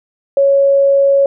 sine tone, 554.4 Hz, C#5, in tune, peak -7 dBFS, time 0.37-1.26 s, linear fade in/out 2 ms, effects none

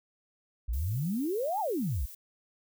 sine exponential two-way sweep, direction up then down, 51.91 to 897 to 51.91 Hz, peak -28 dBFS, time 0.68-2.06 s, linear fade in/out 10 ms, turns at 1.6 s
violet noise, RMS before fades -47 dBFS, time 0.73-2.15 s, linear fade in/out 5 ms
effects none

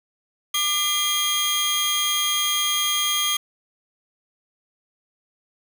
sawtooth tone cluster, 1195 / 2033 / 3238 Hz, D6 / B6 / G#7, +30 / +50 / -45 cents, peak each -24 / -27 / -18 dBFS, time 0.54-3.37 s, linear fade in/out 5 ms, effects none

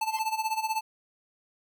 square tone with tremolo, 878 Hz, A5, 4 cents flat, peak -25 dBFS, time 0.01-0.81 s, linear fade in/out 5 ms, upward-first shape sine, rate 16 Hz, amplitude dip 80%
15% pulse tone with exponential growth, 1046.5 Hz, C6, in tune, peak -30 dBFS, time 0.07-0.19 s, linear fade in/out 1 ms, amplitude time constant 26 ms
effects none

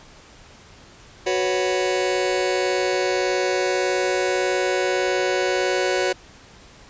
sawtooth chord, F# suspended fourth, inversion none, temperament just, 370 / 493.3 / 555 Hz, F#4 / B4 / C#5, 0 / -2 / +2 cents, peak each -18 / -22 / -20 dBFS, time 1.26-6.13 s, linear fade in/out 10 ms, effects pink hiss -47 dBFS RMS until 6.89 s + resampled to 16000 Hz

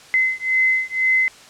sine beating tone pair, 2049 / 2051 Hz, C7 / C7, -37 / -35 cents, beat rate 2 Hz, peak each -19 / -19 dBFS, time 0.14-1.28 s, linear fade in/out 0 ms, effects white hiss -44 dBFS RMS until 1.49 s + low-pass 7000 Hz 12 dB/octave

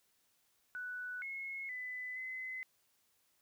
sine tone with pitch steps, 1484 / 2172 / 2003 / 2036 Hz, F#6 / C#7 / B6 / C7, +5 / -36 / +24 / -48 cents, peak -40 dBFS, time 0.75-2.63 s, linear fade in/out 0 ms, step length 470 ms, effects white hiss -75 dBFS RMS until 3.41 s

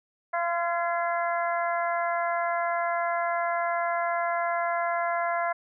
harmonic tone with a mistuned harmonic, 342.8 Hz, F4, 32 cents flat, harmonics 2 / 3 / 4 / 5 / 6, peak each -27 / -31 / -33 / -35 / -37 dBFS, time 0.33-5.53 s, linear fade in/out 10 ms, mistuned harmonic 5, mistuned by -24 cents, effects none

